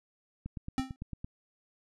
click train, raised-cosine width 5 ms, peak -26 dBFS, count 8, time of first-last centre 0.46-1.245 s, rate 8.92 Hz
square tone with exponential decay, 262.7 Hz, C4, 7 cents sharp, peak -26 dBFS, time 0.78-0.96 s, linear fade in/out 0 ms, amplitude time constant 39 ms
effects low-pass 8000 Hz 12 dB/octave

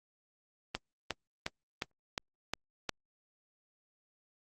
click train, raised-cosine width 0.2 ms, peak -15 dBFS, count 7, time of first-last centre 0.75-2.893 s, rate 2.8 Hz, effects Opus 24 kbps

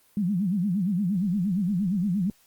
sine tone with vibrato, 190 Hz, F#3, 46 cents sharp, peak -22 dBFS, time 0.17-2.3 s, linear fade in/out 2 ms, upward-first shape sine, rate 8.6 Hz, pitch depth 200 cents each way, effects white hiss -61 dBFS RMS until 2.46 s + Opus 32 kbps

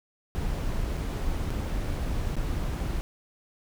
brown noise with dropouts, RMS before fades -29 dBFS, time 0.35-3.01 s, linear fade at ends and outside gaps 0 ms, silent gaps 0.97-0.974 / 1.498-1.504 / 2.356-2.366 s, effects none

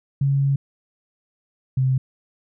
sine tone pair in turn, 138.59 / 130.82 Hz, C#3 / C3, 0 / 0 cents, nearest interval minor second, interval 100 cents, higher first, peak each -16 dBFS, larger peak neither, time 0.21-0.56 / 1.77-1.98 s, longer first, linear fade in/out 5 ms, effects none

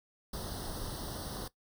pink noise with comb filter, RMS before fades -40 dBFS, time 0.33-1.48 s, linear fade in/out 5 ms, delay 0.21 ms, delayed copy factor +0.95, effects noise-tail reverb RT60 0.1 s tail -17 dB re dry

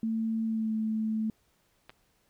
sine tone with pitch glide, 223.6 to 219 Hz, A3 to A3, +28 to -8 cents, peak -27 dBFS, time 0.03-1.3 s, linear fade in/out 2 ms, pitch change -36 cents, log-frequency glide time 0.45-0.73 s
clicks, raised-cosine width 0.3 ms, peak -29 / -39 dBFS, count 2, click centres 1.895 / 1.903 s
effects pink hiss -70 dBFS RMS until 2.29 s

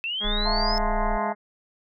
sine linear sweep, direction up, 2624 to 5250 Hz, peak -26 dBFS, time 0.04-0.78 s, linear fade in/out 0 ms
harmonic tone, 208.2 Hz, G#3, 5 cents sharp, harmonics 1 / 2 / 3 / 4 / 5 / 6 / 7 / 8 / 9 / 10, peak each -32 / -35 / -37 / -38 / -39 / -40 / -40 / -41 / -42 / -42 dBFS, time 0.2-1.35 s, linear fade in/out 50 ms
sine tone, 28.65 Hz, A#0, 29 cents flat, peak -24 dBFS, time 0.24-1.18 s, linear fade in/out 20 ms
sine chord, F major seventh, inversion third, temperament equal, 659.3 / 698.5 / 880 / 1046.5 Hz, E5 / F5 / A5 / C6, 0 / 0 / 0 / 0 cents, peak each -31 / -31 / -29 / -32 dBFS, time 0.45-1.33 s, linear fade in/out 10 ms
effects none

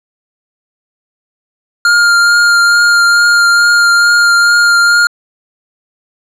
square tone with vibrato, 1406 Hz, F6, 11 cents sharp, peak -6 dBFS, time 1.85-5.07 s, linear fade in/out 2 ms, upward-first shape triangle, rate 2.3 Hz, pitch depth 15 cents each way, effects low-pass 8000 Hz 12 dB/octave

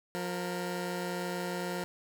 15% pulse tone pair together, 178.09 / 466.2 Hz, F3 / A#4, +34 / 0 cents, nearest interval octave + perfect fourth, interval 1666 cents, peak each -28 / -33 dBFS, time 0.15-1.84 s, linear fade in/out 0 ms, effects none

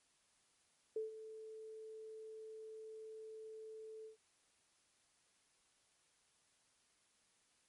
sine tone with ADSR envelope, 438.4 Hz, A4, 6 cents flat, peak -36 dBFS, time 0.96-4.17 s, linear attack 4 ms, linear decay 140 ms, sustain -13 dB, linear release 120 ms, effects white hiss -75 dBFS RMS until 7.68 s + MP3 48 kbps

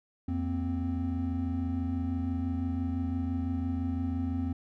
triangle tone cluster, 85.3 / 235.6 / 261.6 Hz, F2 / A#3 / C4, -40 / +19 / 0 cents, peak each -30 / -36 / -30 dBFS, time 0.28-4.53 s, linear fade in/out 5 ms, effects none

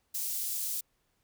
white high-pass noise, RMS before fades -34 dBFS, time 0.14-0.81 s, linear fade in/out 10 ms, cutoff 6100 Hz, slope 12 dB/octave, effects pink hiss -75 dBFS RMS until 1.23 s

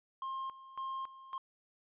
triangle tone with tremolo, 1064 Hz, C6, 29 cents sharp, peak -35 dBFS, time 0.22-1.38 s, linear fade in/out 2 ms, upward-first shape square, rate 1.8 Hz, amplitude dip 80%, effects resampled to 8000 Hz

